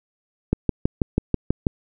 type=click train; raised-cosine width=3 ms; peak=-5 dBFS; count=8; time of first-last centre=0.53-1.668 s; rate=6.15 Hz; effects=none